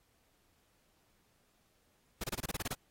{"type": "noise bursts", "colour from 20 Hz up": "pink", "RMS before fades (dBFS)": -37, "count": 10, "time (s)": [2.21, 2.734], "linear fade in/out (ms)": 5, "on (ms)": 29, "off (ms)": 26, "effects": ["pink hiss -73 dBFS RMS until 2.9 s", "AAC 48 kbps"]}